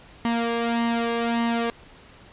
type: tone with flanger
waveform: sawtooth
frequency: 233.1 Hz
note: A#3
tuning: in tune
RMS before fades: -24 dBFS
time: 0.25-1.7 s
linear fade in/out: 0 ms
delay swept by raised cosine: 1 to 1.83 ms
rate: 1.7 Hz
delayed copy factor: +0.65
effects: pink hiss -49 dBFS RMS until 2.32 s + resampled to 8000 Hz